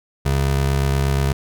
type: tone pair together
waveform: square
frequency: 68.4 / 136.8 Hz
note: C#2 / C#3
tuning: -23 / -23 cents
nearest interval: octave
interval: 1200 cents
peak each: -20 dBFS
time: 0.25-1.33 s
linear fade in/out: 10 ms
effects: none